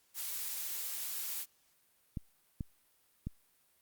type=noise; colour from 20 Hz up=blue; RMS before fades=-39 dBFS; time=0.14-1.46 s; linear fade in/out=50 ms
type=clicks; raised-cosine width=5 ms; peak=-25 dBFS; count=3; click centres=2.172 / 2.608 / 3.27 s
effects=white hiss -71 dBFS RMS until 3.81 s + Opus 48 kbps